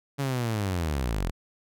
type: linear sweep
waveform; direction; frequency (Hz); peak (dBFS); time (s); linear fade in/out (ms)
sawtooth; down; 142.4 to 38.19; -22; 0.18-1.31; 20
effects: none